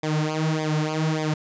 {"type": "tone with flanger", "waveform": "sawtooth", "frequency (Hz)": 155.56, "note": "D#3", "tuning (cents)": 0, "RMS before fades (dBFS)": -24, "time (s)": [0.03, 1.34], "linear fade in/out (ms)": 5, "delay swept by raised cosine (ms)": [0.7, 5.9], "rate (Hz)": 1.7, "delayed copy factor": -0.9, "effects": ["resampled to 16000 Hz"]}